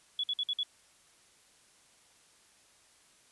sine tone bursts, 3389 Hz, G#7, 34 cents sharp, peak -29 dBFS, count 5, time 0.19-0.632 s, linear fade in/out 2 ms, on 46 ms, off 53 ms, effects white hiss -63 dBFS RMS until 3.31 s + resampled to 24000 Hz

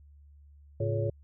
sine tone cluster, 108.3 / 138.8 / 352 / 427.1 / 560 Hz, A2 / C#3 / F4 / G#4 / C#5, -27 / +3 / +14 / +48 / +18 cents, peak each -29 / -37 / -37 / -36 / -33 dBFS, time 0.8-1.1 s, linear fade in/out 5 ms, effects added 72 Hz sine -52 dBFS peak until 1.23 s

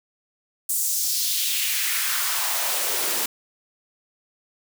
white noise with high-pass filter sweep, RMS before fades -24 dBFS, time 0.69-3.26 s, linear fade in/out 5 ms, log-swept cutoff 8700 to 300 Hz, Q 1.7, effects none

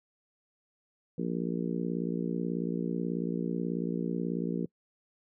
harmonic tone, 58.3 Hz, A#1, 1 cent sharp, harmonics 3 / 4 / 5 / 6 / 7 / 8, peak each -33 / -35 / -37 / -39 / -40 / -41 dBFS, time 1.18-4.66 s, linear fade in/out 5 ms, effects noise-tail reverb RT60 0.1 s tail -26 dB re dry

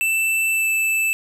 square tone with pitch glide, 2657 to 2637 Hz, E7 to E7, +13 to 0 cents, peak -18 dBFS, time 0.01-1.13 s, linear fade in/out 0 ms, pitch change -13 cents, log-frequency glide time 0.52-0.68 s, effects none

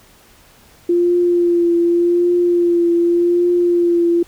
sine tone with vibrato, 346.6 Hz, F4, 13 cents flat, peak -11 dBFS, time 0.89-4.23 s, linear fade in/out 5 ms, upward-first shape triangle, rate 0.86 Hz, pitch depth 28 cents each way, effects pink hiss -48 dBFS RMS until 4.27 s

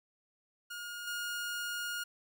sawtooth tone with level steps, 1428 Hz, F6, 38 cents sharp, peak -37 / -32 dBFS, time 0.7-2.04 s, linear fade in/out 10 ms, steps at 1.07 s, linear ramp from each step 5 ms, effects none

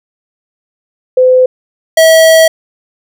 sine / square tone pair in turn, 510 / 646.1 Hz, C5 / E5, -44 / -35 cents, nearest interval major third, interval 409 cents, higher second, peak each -3 dBFS, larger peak neither, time 1.17-1.46 / 1.97-2.48 s, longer second, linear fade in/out 5 ms, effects none

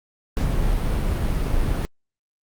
brown noise, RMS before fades -21 dBFS, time 0.37-1.85 s, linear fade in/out 0 ms, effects Opus 48 kbps

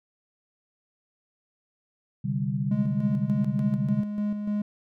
sine chord, C suspended second, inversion none, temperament equal, 130.81 / 146.83 / 196 Hz, C3 / D3 / G3, 0 / 0 / 0 cents, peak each -29 dBFS, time 2.24-4.01 s, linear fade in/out 10 ms
triangle tone with tremolo, 207.7 Hz, G#3, in tune, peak -22 dBFS, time 2.71-4.62 s, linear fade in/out 5 ms, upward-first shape square, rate 3.4 Hz, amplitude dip 45%
effects none

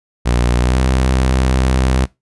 sawtooth tone with pitch glide, 60.2 to 64.52 Hz, B1 to C2, -44 to -24 cents, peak -8 dBFS, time 0.25-2.06 s, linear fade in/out 20 ms, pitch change +120 cents, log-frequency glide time 0.57-0.8 s, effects noise-tail reverb RT60 0.2 s tail -21 dB re dry + resampled to 24000 Hz

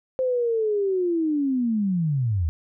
sine linear sweep, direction down, 523 to 74.1 Hz, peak -20 dBFS, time 0.19-2.49 s, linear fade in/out 0 ms, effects none

